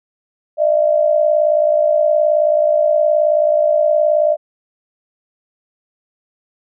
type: tone pair together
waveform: sine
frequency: 604 / 662.9 Hz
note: D5 / E5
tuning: +48 / +10 cents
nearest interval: major second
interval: 162 cents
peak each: -12 / -16 dBFS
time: 0.57-4.37 s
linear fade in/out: 50 ms
effects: none